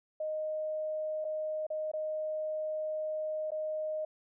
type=tone with dropouts; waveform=sine; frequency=620 Hz; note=D#5; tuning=6 cents flat; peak=-32 dBFS; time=0.2-4.05 s; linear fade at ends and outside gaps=5 ms; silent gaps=1.245-1.249 / 1.667-1.702 / 1.916-1.935 / 3.506-3.517 s; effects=none